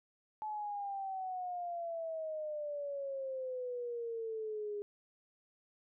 sine exponential sweep, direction down, 864 to 408.5 Hz, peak -37 dBFS, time 0.42-4.82 s, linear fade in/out 0 ms, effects none

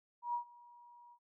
sine tone with ADSR envelope, 958 Hz, A#5, 47 cents sharp, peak -32 dBFS, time 0.22-1.19 s, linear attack 120 ms, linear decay 100 ms, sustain -24 dB, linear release 69 ms, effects none

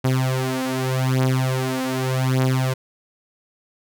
sawtooth beating tone pair, 129.6 / 130.44 Hz, C3 / C3, -16 / -5 cents, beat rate 0.84 Hz, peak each -18 dBFS, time 0.04-2.74 s, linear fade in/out 10 ms, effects none

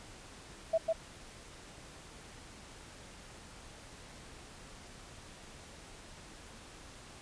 sine tone with echo, 652 Hz, E5, 19 cents flat, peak -25 dBFS, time 0.73-0.78 s, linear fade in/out 10 ms, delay 150 ms, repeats 1, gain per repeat -2 dB, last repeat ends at 0.93 s, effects pink hiss -52 dBFS RMS until 7.21 s + resampled to 22050 Hz

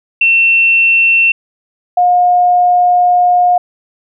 sine tone pair in turn, 2700 / 715.1 Hz, E7 / F5, +41 / +41 cents, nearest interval octave + major seventh, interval 2300 cents, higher first, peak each -6 dBFS, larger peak neither, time 0.21-1.32 / 1.97-3.58 s, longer second, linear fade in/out 5 ms, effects none

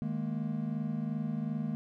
triangle chord, D# suspended fourth, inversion none, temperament equal with one note detuned, 155.56 / 210.4 / 233.1 Hz, D#3 / G#3 / A#3, 0 / +23 / 0 cents, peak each -34 dBFS, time 0.02-1.75 s, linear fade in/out 0 ms, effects none

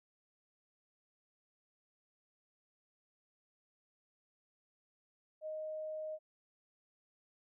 sine tone, 622.3 Hz, D#5, in tune, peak -39 dBFS, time 5.41-6.19 s, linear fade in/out 50 ms, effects none

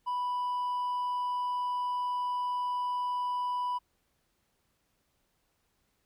sine tone with hard clipping, 987.8 Hz, B5, in tune, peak -30 dBFS, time 0.06-3.79 s, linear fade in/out 20 ms, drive 2 dB, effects pink hiss -75 dBFS RMS until 6.05 s

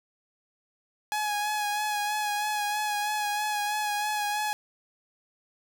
sawtooth tone with vibrato, 837 Hz, G#5, 13 cents sharp, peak -23 dBFS, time 1.12-4.53 s, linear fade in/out 0 ms, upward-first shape sine, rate 3.1 Hz, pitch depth 26 cents each way, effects none

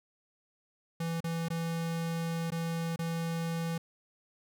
square tone with dropouts, 166 Hz, E3, 12 cents sharp, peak -32 dBFS, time 1-3.78 s, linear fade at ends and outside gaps 5 ms, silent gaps 1.205-1.241 / 1.485-1.502 / 2.505-2.519 / 2.961-2.99 s, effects none

